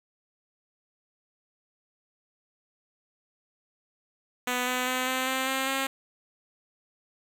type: tone with pitch steps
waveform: 5% pulse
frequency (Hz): 248.5 / 251.8 / 255.2 / 258.6 / 262.1 / 265.6 / 269.1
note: B3 / B3 / C4 / C4 / C4 / C4 / C4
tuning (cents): +11 / +34 / -43 / -20 / +3 / +26 / +49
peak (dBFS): -15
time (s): 4.47-5.87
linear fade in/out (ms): 5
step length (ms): 200
effects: none